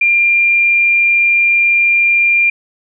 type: tone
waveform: sine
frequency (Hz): 2391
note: D7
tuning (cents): +30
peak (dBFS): -8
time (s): 0.01-2.5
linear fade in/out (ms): 5
effects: none